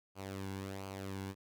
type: tone with flanger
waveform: sawtooth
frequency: 96.9 Hz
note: G2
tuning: 20 cents flat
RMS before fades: -43 dBFS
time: 0.15-1.35 s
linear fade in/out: 50 ms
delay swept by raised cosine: 0.54 to 1.64 ms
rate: 1.4 Hz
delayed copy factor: -0.6
effects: none